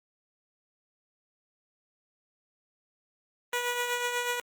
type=tone with tremolo; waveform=10% pulse; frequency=486.3 Hz; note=B4; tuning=27 cents flat; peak=-18 dBFS; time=3.53-4.4 s; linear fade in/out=2 ms; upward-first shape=triangle; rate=8.1 Hz; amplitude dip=50%; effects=Opus 32 kbps